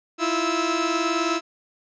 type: tone cluster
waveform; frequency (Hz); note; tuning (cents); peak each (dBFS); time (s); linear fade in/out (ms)
sawtooth; 324.9 / 344.2 / 1308; E4 / F4 / E6; -25 / -25 / -14; -22; 0.18-1.41; 50
effects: resampled to 16000 Hz